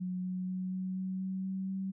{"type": "tone with pitch steps", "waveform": "sine", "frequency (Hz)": [182.6, 183.87, 185.15, 186.44, 187.73, 189.04, 190.35, 191.68], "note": ["F#3", "F#3", "F#3", "F#3", "F#3", "F#3", "F#3", "G3"], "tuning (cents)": [-23, -11, 1, 13, 25, 37, 49, -39], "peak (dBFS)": -33, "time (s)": [0, 1.92], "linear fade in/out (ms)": 20, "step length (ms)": 240, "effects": []}